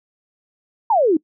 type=exponential sweep; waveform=sine; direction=down; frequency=955 to 293.7 Hz; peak=-12 dBFS; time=0.9-1.17 s; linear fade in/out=5 ms; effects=noise-tail reverb RT60 0.1 s tail -23 dB re dry